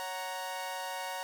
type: chord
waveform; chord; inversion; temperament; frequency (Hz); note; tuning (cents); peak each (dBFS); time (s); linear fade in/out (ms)
sawtooth; F# major; second; equal; 554.4 / 740 / 932.3; C#5 / F#5 / A#5; 0 / 0 / 0; -39 / -37 / -35; 0-1.23; 0
effects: none